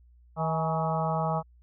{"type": "harmonic tone with a mistuned harmonic", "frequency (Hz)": 160, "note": "D#3", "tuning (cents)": 49, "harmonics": [1, 3, 4, 5, 6, 7, 8], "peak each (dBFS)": [-29, -38, -32, -31, -39, -35, -37], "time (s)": [0.36, 1.43], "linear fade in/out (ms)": 50, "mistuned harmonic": 5, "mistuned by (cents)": 59, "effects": ["added 60 Hz sine -54 dBFS peak until 1.62 s"]}